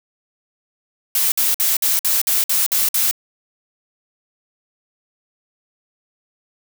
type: noise bursts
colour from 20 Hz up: blue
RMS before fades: -17 dBFS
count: 9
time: 1.15-3.112 s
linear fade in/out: 2 ms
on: 170 ms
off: 54 ms
effects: none